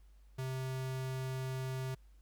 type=tone; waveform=square; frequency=130.81 Hz; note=C3; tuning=in tune; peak=-37 dBFS; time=0.38-1.95 s; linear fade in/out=10 ms; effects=added 50 Hz sine -57 dBFS peak until 2.21 s + pink hiss -75 dBFS RMS until 2.21 s

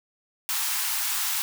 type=high-pass noise; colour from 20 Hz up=white; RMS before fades=-27 dBFS; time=0.49-1.42 s; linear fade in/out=0 ms; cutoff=780 Hz; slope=96 dB/octave; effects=none

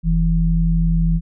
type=tone pair together; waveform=sine; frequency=44.07 / 164.81 Hz; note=F1 / E3; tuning=+16 / 0 cents; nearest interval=octave + major seventh; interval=2284 cents; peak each=-16 dBFS; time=0.03-1.21 s; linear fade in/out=50 ms; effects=none

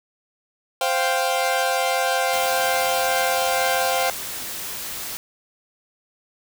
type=chord; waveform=sawtooth; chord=C suspended fourth; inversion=none; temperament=equal; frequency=523.3 / 698.5 / 784 Hz; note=C5 / F5 / G5; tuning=0 / 0 / 0 cents; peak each=-20 dBFS; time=0.81-4.1 s; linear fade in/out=2 ms
type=noise; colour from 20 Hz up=white; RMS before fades=-31 dBFS; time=2.33-5.17 s; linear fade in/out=0 ms
effects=none

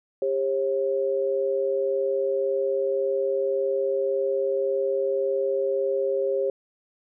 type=tone pair together; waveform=sine; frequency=398.8 / 540.6 Hz; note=G4 / C#5; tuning=+30 / -44 cents; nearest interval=perfect fourth; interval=526 cents; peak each=-25 / -24 dBFS; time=0.22-6.5 s; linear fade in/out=2 ms; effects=none

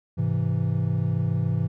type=chord; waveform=triangle; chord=Ab augmented; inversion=none; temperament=equal; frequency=103.83 / 130.81 / 164.81 Hz; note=Ab2 / C3 / E3; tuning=0 / 0 / 0 cents; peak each=-24 dBFS; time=0.17-1.68 s; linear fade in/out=20 ms; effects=none

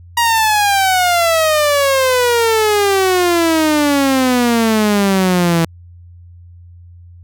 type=exponential sweep; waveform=sawtooth; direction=down; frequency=953 to 163.5 Hz; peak=-7 dBFS; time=0.17-5.65 s; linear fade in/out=5 ms; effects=added 87 Hz sine -36 dBFS peak until 7.23 s

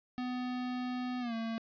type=tone with pitch glide; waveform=square; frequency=250 to 226.6 Hz; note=B3 to A#3; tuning=+21 to -49 cents; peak=-35 dBFS; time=0.18-1.58 s; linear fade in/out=0 ms; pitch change=-170 cents; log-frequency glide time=1.2-1.34 s; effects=resampled to 11025 Hz + 12-bit

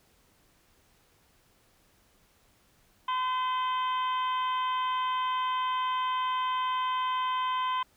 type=harmonic tone with a mistuned harmonic; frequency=510 Hz; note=C5; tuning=44 cents flat; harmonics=2 / 3 / 4 / 5 / 6 / 7; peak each=-27 / -42 / -43 / -45 / -39 / -50 dBFS; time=3.08-7.83 s; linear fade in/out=5 ms; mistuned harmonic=6; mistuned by=+33 cents; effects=pink hiss -65 dBFS RMS until 7.96 s

